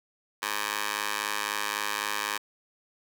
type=tone with high-pass filter; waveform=15% pulse; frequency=103.83 Hz; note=G#2; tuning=in tune; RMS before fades=-31 dBFS; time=0.42-2.38 s; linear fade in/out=10 ms; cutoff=1200 Hz; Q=0.99; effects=none